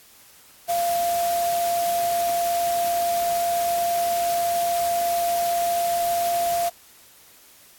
sine tone in noise, 691 Hz, F5, 19 cents flat, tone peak -20 dBFS, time 0.68-6.7 s, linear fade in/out 20 ms, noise white, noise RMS -32 dBFS, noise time 0.68-6.7 s, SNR +9 dB, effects white hiss -51 dBFS RMS until 7.78 s + AAC 64 kbps

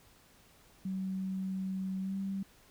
sine tone with pitch glide, 189.6 to 194.59 Hz, F#3 to G3, +43 to -12 cents, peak -33 dBFS, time 0.85-2.43 s, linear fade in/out 5 ms, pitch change +45 cents, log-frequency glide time 2.01-2.16 s, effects pink hiss -62 dBFS RMS until 2.7 s

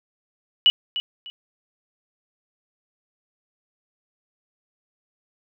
sine tone with echo, 2943 Hz, F#7, 10 cents flat, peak -11 dBFS, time 0.66-0.7 s, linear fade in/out 0 ms, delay 300 ms, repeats 2, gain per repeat -12 dB, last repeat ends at 1.3 s, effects none

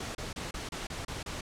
pink noise bursts, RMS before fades -38 dBFS, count 8, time 0-1.41 s, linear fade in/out 5 ms, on 150 ms, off 30 ms, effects low-pass 8000 Hz 12 dB/octave

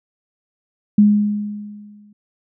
sine tone with exponential decay, 207.7 Hz, G#3, in tune, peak -6 dBFS, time 0.98-2.13 s, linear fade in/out 5 ms, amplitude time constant 250 ms, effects none

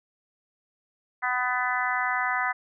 harmonic tone, 250 Hz, B3, 21 cents sharp, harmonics 3 / 4 / 5 / 6 / 7 / 8, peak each -31 / -31 / -31 / -31 / -31 / -31 dBFS, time 1.22-2.53 s, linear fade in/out 20 ms, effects none

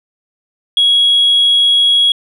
sine tone, 3322 Hz, G#7, in tune, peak -6 dBFS, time 0.77-2.12 s, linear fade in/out 2 ms, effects tanh soft clip ceiling -4 dBFS

